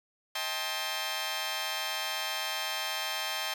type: chord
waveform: 10% pulse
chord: A half-diminished seventh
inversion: second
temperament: just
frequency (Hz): 633.6 / 792 / 880 / 1056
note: Eb5 / G5 / A5 / C6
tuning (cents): +31 / +18 / 0 / +16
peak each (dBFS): -30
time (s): 0.35-3.54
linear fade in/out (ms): 5
effects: none